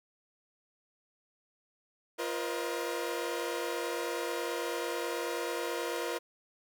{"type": "tone cluster", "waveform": "sawtooth", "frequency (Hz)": [346.2, 476.8, 526, 623], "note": ["F4", "A#4", "C5", "D#5"], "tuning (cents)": [-15, 39, 9, 2], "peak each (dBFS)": [-34, -32, -37, -38], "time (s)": [2.18, 6.19], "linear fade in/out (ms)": 20, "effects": []}